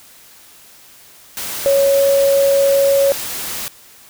sine tone in noise, 554 Hz, C#5, 1 cent flat, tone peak -10 dBFS, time 1.66-3.12 s, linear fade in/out 0 ms, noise white, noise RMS -25 dBFS, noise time 1.37-3.68 s, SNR +12 dB, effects white hiss -44 dBFS RMS until 4.09 s

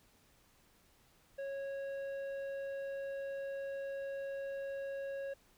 sine tone with tanh clipping, 550 Hz, C#5, 14 cents flat, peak -40 dBFS, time 1.38-5.34 s, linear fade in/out 10 ms, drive 9 dB, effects pink hiss -68 dBFS RMS until 5.57 s

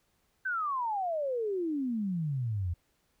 sine exponential sweep, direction down, 1568 to 82.41 Hz, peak -29 dBFS, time 0.45-2.74 s, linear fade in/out 10 ms, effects pink hiss -73 dBFS RMS until 3.2 s

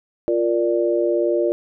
sine chord, Bb major, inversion second, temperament equal, 349.2 / 466.2 / 587.3 Hz, F4 / Bb4 / D5, 0 / 0 / 0 cents, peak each -19 / -23 / -21 dBFS, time 0.28-1.52 s, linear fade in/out 0 ms, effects none

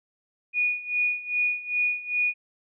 sine tone with tremolo, 2458 Hz, D#7, 22 cents flat, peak -20 dBFS, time 0.53-2.34 s, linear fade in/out 50 ms, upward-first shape sine, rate 2.5 Hz, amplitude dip 85%, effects none

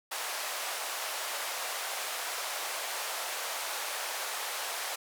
pink band-pass noise, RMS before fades -36 dBFS, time 0.11-4.96 s, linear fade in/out 10 ms, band 590 to 15000 Hz, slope 24 dB/octave, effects none

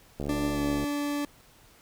click train, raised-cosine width 2 ms, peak -20 dBFS, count 47, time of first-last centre 0.2-0.841 s, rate 71.8 Hz
40% pulse tone with pitch glide, 293.7 to 289.7 Hz, D4 to D4, 0 to -24 cents, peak -27 dBFS, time 0.29-1.25 s, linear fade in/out 2 ms, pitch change -24 cents, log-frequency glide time 0.52-0.58 s
effects pink hiss -57 dBFS RMS until 1.81 s

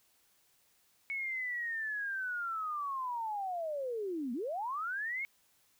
sine linear two-way sweep, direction down then up, 2217 to 225.6 to 2217 Hz, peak -34 dBFS, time 1.1-5.25 s, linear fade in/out 0 ms, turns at 4.33 s, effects white hiss -70 dBFS RMS until 5.79 s

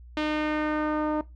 sawtooth tone with low-pass filter sweep, 304.8 Hz, D#4, 36 cents flat, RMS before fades -27 dBFS, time 0.17-1.21 s, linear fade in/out 2 ms, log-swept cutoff 3300 to 940 Hz, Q 1.6, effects noise-tail reverb RT60 0.2 s tail -18 dB re dry + added 60 Hz sine -44 dBFS peak until 1.35 s

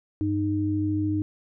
sine tone pair together, 98 / 307.4 Hz, G2 / D#4, 0 / -21 cents, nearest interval octave + minor sixth, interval 1979 cents, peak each -27 / -24 dBFS, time 0.21-1.22 s, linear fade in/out 0 ms, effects none

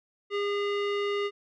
square tone with low-pass filter, 406.7 Hz, G#4, 36 cents flat, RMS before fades -29 dBFS, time 0.3-1.31 s, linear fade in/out 50 ms, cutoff 2900 Hz, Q 1.7, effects none

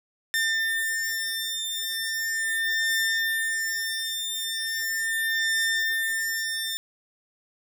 sawtooth beating tone pair, 1799 / 1799.38 Hz, A6 / A6, +38 / +38 cents, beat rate 0.38 Hz, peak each -24 / -25 dBFS, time 0.34-6.77 s, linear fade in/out 0 ms, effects none

